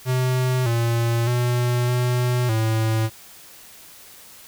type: tone with pitch steps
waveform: square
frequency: 127.8 / 116.6 / 122.3 / 123.7 / 111 Hz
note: C3 / A#2 / B2 / B2 / A2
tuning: -40 / +1 / -16 / +3 / +16 cents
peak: -19 dBFS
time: 0.05-3.1 s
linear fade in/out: 50 ms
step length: 610 ms
effects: white hiss -45 dBFS RMS until 4.47 s